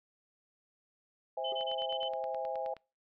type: chord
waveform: sine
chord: C augmented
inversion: none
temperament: just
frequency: 523.3 / 654.1 / 817.6 Hz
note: C5 / E5 / G#5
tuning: 0 / -14 / -27 cents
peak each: -38 / -38 / -38 dBFS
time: 1.37-2.74 s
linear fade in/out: 5 ms
type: tone bursts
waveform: sine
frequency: 3042 Hz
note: F#7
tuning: 47 cents sharp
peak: -36 dBFS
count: 6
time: 1.44-2.087 s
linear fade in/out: 10 ms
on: 87 ms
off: 25 ms
type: tone with exponential decay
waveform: triangle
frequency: 404.3 Hz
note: G#4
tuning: 46 cents flat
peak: -38 dBFS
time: 1.52-1.6 s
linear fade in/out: 2 ms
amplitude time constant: 16 ms
type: click train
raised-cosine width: 0.3 ms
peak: -34 dBFS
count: 12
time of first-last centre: 1.61-2.767 s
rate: 9.51 Hz
effects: noise-tail reverb RT60 0.3 s tail -26 dB re dry